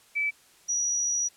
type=tone pair in turn; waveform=sine; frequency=2307 / 5813 Hz; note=D7 / F#8; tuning=-31 / -32 cents; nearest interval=octave + major third; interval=1599 cents; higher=second; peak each=-24 / -24 dBFS; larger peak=neither; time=0.15-0.31 / 0.68-1.29 s; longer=second; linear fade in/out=20 ms; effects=white hiss -58 dBFS RMS until 1.36 s + low-pass 11000 Hz 12 dB/octave